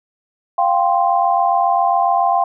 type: chord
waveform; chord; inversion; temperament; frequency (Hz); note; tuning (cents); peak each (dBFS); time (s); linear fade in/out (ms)
sine; F suspended second; none; just; 698.5 / 785.8 / 1047.7; F5 / G5 / C6; 0 / +4 / +2; -16 / -16 / -19; 0.58-2.44; 5
effects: none